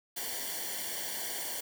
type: noise with comb filter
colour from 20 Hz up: white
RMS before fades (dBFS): -37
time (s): 0.16-1.61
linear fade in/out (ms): 10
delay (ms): 0.78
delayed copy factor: -0.8
effects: none